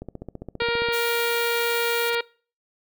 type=click train; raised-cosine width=2 ms; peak=-21 dBFS; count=14; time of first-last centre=0.02-0.887 s; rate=15 Hz
type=harmonic tone; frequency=469.8 Hz; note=A#4; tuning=13 cents sharp; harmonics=1 / 2 / 3 / 4 / 5 / 6 / 7 / 8 / 9 / 10; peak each=-24 / -31 / -29 / -33 / -31 / -35 / -36 / -35 / -36 / -45 dBFS; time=0.6-2.21 s; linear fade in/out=5 ms
type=noise; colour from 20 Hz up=blue; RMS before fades=-33 dBFS; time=0.92-2.11 s; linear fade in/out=20 ms
type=noise with exponential growth; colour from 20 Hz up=white; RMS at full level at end=-33 dBFS; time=2.04-2.15 s; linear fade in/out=1 ms; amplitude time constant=22 ms
effects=noise-tail reverb RT60 0.4 s tail -23 dB re dry